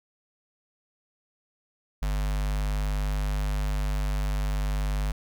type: tone with notch filter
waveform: square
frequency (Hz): 50.2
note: G1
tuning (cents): +42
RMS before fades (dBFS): -27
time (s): 2.02-5.12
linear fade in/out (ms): 5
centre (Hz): 350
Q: 1.1
effects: none